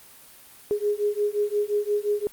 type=beating tone pair; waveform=sine; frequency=411.9 / 417.6 Hz; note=G#4 / G#4; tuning=-14 / +10 cents; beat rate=5.7 Hz; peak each=-25 dBFS; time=0.71-2.27 s; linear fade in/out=0 ms; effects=white hiss -49 dBFS RMS until 2.32 s + Opus 32 kbps